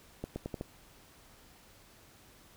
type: accelerating click train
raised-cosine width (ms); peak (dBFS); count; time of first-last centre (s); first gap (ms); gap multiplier
2; -23; 5; 0.24-0.611; 120; 0.83
effects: pink hiss -59 dBFS RMS until 2.56 s